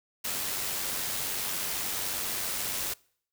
white noise with amplitude modulation, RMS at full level -31 dBFS, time 0.24-2.94 s, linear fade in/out 10 ms, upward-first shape sine, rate 94.4 Hz, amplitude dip 30%, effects noise-tail reverb RT60 0.6 s tail -25 dB re dry

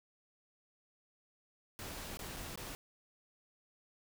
pink noise with dropouts, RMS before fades -45 dBFS, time 1.79-2.75 s, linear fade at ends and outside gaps 0 ms, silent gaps 2.171-2.192 / 2.364-2.368 / 2.557-2.575 s, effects none

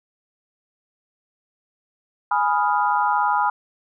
sine chord, F half-diminished seventh, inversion first, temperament equal, 830.6 / 987.8 / 1244.5 / 1396.9 Hz, Ab5 / Cb6 / Eb6 / F6, 0 / 0 / 0 / 0 cents, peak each -21 / -21 / -25 / -26 dBFS, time 2.31-3.5 s, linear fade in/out 5 ms, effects none

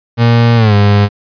35% pulse tone with pitch glide, 117.3 to 102.12 Hz, A#2 to G#2, +11 to -29 cents, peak -4 dBFS, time 0.17-1.09 s, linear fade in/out 50 ms, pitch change -240 cents, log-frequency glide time 0.56-0.74 s, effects resampled to 11025 Hz

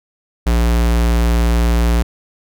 square tone, 58.27 Hz, A#1, in tune, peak -12 dBFS, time 0.46-2.03 s, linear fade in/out 10 ms, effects none

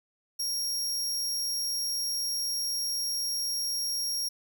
sawtooth tone, 5588 Hz, F8, in tune, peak -26 dBFS, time 0.39-4.29 s, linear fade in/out 10 ms, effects none

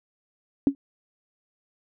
sine tone with exponential decay, 277.2 Hz, C#4, in tune, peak -11 dBFS, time 0.67-0.75 s, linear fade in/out 1 ms, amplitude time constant 17 ms, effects none

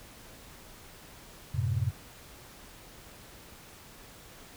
sine chord, F# diminished, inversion none, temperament equal, 92.5 / 110 / 130.81 Hz, F#2 / A2 / C3, 0 / 0 / 0 cents, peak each -31 dBFS, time 1.54-1.91 s, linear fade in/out 10 ms, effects pink hiss -51 dBFS RMS until 4.56 s

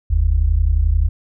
sine tone pair together, 45.64 / 77 Hz, F#1 / D#2, -23 / -17 cents, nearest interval major sixth, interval 906 cents, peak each -15 dBFS, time 0.1-1.09 s, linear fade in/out 10 ms, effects none

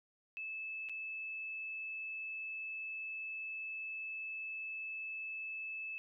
sine tone with dropouts, 2615 Hz, E7, 15 cents flat, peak -40 dBFS, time 0.37-5.98 s, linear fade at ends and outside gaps 0 ms, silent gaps 0.888-0.895 s, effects none

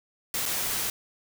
white noise with dropouts, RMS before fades -29 dBFS, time 0.34-0.9 s, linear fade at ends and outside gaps 2 ms, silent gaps 0.456-0.46 s, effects none

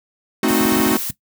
45% pulse chord, A diminished seventh, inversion none, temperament equal, 220 / 261.6 / 311.1 / 370 Hz, A3 / C4 / Eb4 / Gb4, 0 / 0 / 0 / 0 cents, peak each -20 dBFS, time 0.43-0.97 s, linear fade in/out 2 ms
blue noise, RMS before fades -25 dBFS, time 0.48-1.11 s, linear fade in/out 5 ms
clicks, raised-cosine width 5 ms, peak -15 dBFS, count 9, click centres 0.506 / 0.608 / 0.654 / 0.723 / 0.765 / 0.8 / 0.864 / 0.915 / 1.1 s
effects noise-tail reverb RT60 0.1 s tail -17 dB re dry + high-pass 100 Hz 12 dB/octave

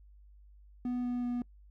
triangle tone with pitch steps, 246.9 / 245.2 / 243.5 Hz, B3 / B3 / B3, 0 / -12 / -24 cents, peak -29 dBFS, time 0.85-1.42 s, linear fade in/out 2 ms, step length 190 ms, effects noise-tail reverb RT60 0.1 s tail -24 dB re dry + added 50 Hz sine -54 dBFS peak until 1.7 s

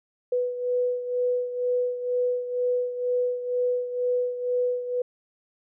sine beating tone pair, 493.9 / 496 Hz, B4 / B4, 0 / +7 cents, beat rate 2.1 Hz, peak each -24 / -30 dBFS, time 0.32-5.02 s, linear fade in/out 5 ms, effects none

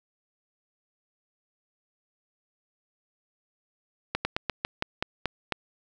slowing click train, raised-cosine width 0.3 ms, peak -10 dBFS, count 9, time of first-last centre 4.15-5.523 s, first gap 100 ms, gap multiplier 1.15, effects none

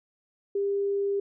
sine tone, 399.6 Hz, G4, 33 cents sharp, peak -24 dBFS, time 0.55-1.2 s, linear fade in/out 5 ms, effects none

